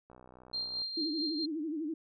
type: click train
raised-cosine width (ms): 1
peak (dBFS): -40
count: 46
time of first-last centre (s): 0.1-0.818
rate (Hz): 62.7
type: tone with tremolo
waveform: sine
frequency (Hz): 4186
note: C8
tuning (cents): 0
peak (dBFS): -32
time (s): 0.53-1.46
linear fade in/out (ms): 10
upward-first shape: sine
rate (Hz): 4.6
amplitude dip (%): 50
type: tone with vibrato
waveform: sine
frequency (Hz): 311.1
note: D#4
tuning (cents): 0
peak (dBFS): -33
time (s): 0.97-1.94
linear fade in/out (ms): 5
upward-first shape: sine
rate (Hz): 12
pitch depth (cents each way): 120
effects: none